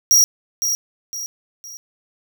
45% pulse tone with echo, 5690 Hz, F8, 31 cents sharp, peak -10 dBFS, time 0.11-0.24 s, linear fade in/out 0 ms, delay 510 ms, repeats 3, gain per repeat -8 dB, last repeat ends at 1.77 s, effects none

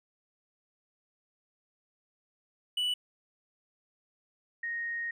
triangle / sine tone pair in turn, 2960 / 1864.7 Hz, F#7 / A#6, 0 / 0 cents, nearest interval minor sixth, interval 800 cents, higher first, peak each -26 / -32 dBFS, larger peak first, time 2.77-2.94 / 4.63-5.11 s, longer second, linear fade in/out 5 ms, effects none

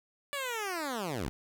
10% pulse linear sweep, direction down, 580 to 50.3 Hz, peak -25 dBFS, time 0.33-1.29 s, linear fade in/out 0 ms, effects none

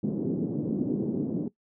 pink band-pass noise, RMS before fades -29 dBFS, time 0.03-1.48 s, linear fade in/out 5 ms, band 170 to 360 Hz, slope 24 dB/octave, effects noise-tail reverb RT60 0.1 s tail -19 dB re dry

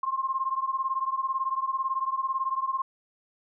sine beating tone pair, 1057 / 1075 Hz, C6 / C6, +17 / +47 cents, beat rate 18 Hz, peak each -28 / -30 dBFS, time 0.03-2.82 s, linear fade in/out 5 ms, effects none

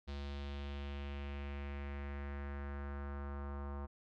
square tone with low-pass filter sweep, 70.7 Hz, C#2, 35 cents sharp, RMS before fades -43 dBFS, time 0.07-3.87 s, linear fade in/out 20 ms, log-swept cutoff 4100 to 1100 Hz, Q 2.3, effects none

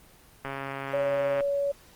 click train, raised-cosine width 0.5 ms, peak -19 dBFS, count 132, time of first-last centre 0.45-1.406 s, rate 137 Hz
sine tone, 564 Hz, C#5, 30 cents sharp, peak -24 dBFS, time 0.93-1.72 s, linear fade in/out 10 ms
effects pink hiss -55 dBFS RMS until 1.95 s + Opus 24 kbps

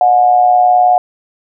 sine tone with amplitude modulation, 726 Hz, F#5, 33 cents flat, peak -3 dBFS, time 0.01-0.98 s, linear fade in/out 2 ms, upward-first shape sine, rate 119 Hz, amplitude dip 60%, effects none

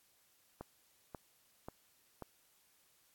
click train, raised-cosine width 1 ms, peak -30 dBFS, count 4, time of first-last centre 0.61-2.223 s, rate 1.86 Hz, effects white hiss -71 dBFS RMS until 3.14 s + AAC 64 kbps

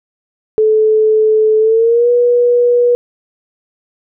sine tone with pitch glide, 434 to 484.3 Hz, A4 to B4, -24 to -34 cents, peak -7 dBFS, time 0.58-2.95 s, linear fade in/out 0 ms, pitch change +190 cents, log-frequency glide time 1.59-2.1 s, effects none

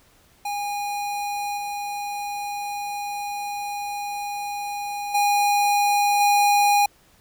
square tone with level steps, 818 Hz, G#5, 26 cents flat, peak -26 / -28 / -18 / -16 dBFS, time 0.45-6.86 s, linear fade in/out 5 ms, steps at 1.57 / 5.14 / 6.2 s, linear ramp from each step 10 ms, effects pink hiss -57 dBFS RMS until 7.2 s

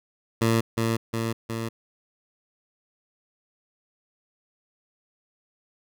15% pulse tone with echo, 113.8 Hz, A#2, 41 cents flat, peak -13 dBFS, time 0.41-0.61 s, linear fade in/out 10 ms, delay 360 ms, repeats 3, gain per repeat -3 dB, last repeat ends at 1.69 s, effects none

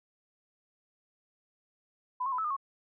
sine tone with pitch steps, 1002 / 1083 / 1004 / 1304 / 1214 / 1095 Hz, B5 / C#6 / B5 / E6 / D#6 / C#6, +25 / -41 / +28 / -19 / -43 / -22 cents, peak -29 dBFS, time 2.2-2.566 s, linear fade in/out 10 ms, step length 61 ms, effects none

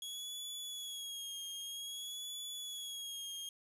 sawtooth tone with vibrato, 3331 Hz, G#7, 4 cents sharp, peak -39 dBFS, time 0.02-3.49 s, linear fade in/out 2 ms, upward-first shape sine, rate 0.52 Hz, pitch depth 51 cents each way, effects resampled to 32000 Hz + 11-bit

